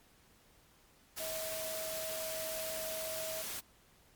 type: tone in noise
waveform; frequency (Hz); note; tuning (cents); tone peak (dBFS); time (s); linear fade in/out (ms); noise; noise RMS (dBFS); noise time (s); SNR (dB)
sine; 639; D#5; +46; -40; 1.19-3.43; 20; white; -41; 1.16-3.61; -2
effects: pink hiss -65 dBFS RMS until 4.15 s + MP3 96 kbps